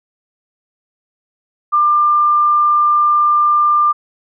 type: tone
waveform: sine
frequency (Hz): 1194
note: D6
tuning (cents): +28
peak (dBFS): -9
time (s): 1.72-3.93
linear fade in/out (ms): 20
effects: none